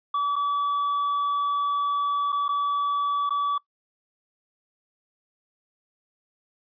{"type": "tone with dropouts", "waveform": "triangle", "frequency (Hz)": 1147, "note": "D6", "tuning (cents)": -41, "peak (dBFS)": -20, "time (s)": [0.14, 3.58], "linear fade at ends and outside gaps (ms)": 5, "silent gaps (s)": [[0.358, 0.362], [2.322, 2.326], [2.482, 2.489], [3.294, 3.305]], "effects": ["noise-tail reverb RT60 0.1 s tail -22 dB re dry", "resampled to 11025 Hz"]}